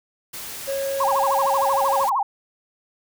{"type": "noise", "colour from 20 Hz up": "white", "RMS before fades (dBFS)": -34, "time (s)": [0.33, 2.1], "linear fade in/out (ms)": 10}
{"type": "tone", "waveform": "triangle", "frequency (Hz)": 548, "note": "C#5", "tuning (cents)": -20, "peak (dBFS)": -21, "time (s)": [0.67, 2.06], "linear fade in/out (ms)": 20}
{"type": "tone with vibrato", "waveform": "sine", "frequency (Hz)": 932, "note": "A#5", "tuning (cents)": -1, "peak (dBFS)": -18, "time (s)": [1, 2.23], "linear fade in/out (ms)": 5, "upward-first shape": "sine", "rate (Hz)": 13, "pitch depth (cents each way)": 300}
{"effects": []}